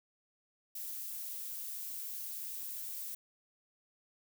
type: noise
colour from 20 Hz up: violet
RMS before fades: -42 dBFS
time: 0.75-3.15 s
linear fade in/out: 5 ms
effects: none